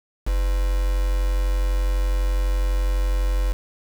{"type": "tone with quantisation", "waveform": "sine", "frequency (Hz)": 46, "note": "F#1", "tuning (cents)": -9, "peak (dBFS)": -18, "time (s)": [0.26, 3.54], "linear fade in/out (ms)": 20, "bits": 5, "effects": []}